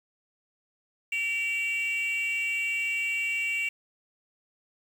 sine tone pair together, 2300 / 2753 Hz, D7 / F7, -37 / -25 cents, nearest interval minor third, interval 312 cents, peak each -27 dBFS, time 1.12-3.69 s, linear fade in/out 5 ms, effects tanh soft clip ceiling -23 dBFS + 8-bit

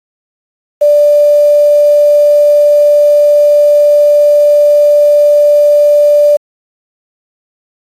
sine tone with quantisation, 587.3 Hz, D5, in tune, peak -3 dBFS, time 0.81-6.37 s, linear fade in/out 10 ms, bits 5, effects AAC 48 kbps

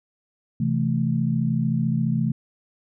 sine chord, A minor, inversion first, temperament equal, 130.81 / 164.81 / 220 Hz, C3 / E3 / A3, 0 / 0 / 0 cents, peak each -24 dBFS, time 0.6-2.32 s, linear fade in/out 5 ms, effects none

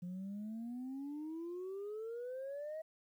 sine exponential sweep, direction up, 174.61 to 642 Hz, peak -39 dBFS, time 0.02-2.82 s, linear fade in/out 10 ms, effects tanh soft clip ceiling -39 dBFS + 12-bit

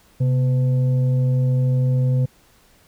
sine tone with frequency modulation, 130.5 Hz, C3, 4 cents flat, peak -15 dBFS, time 0.2-2.26 s, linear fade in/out 10 ms, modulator 374 Hz, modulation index 0.31, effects pink hiss -55 dBFS RMS until 2.87 s

